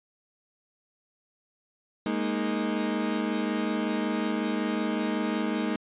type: chord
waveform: 35% pulse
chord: Ab suspended second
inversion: none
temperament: equal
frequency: 207.7 / 233.1 / 311.1 Hz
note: Ab3 / Bb3 / Eb4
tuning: 0 / 0 / 0 cents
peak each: -29 dBFS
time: 2.06-5.76 s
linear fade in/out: 2 ms
effects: resampled to 8000 Hz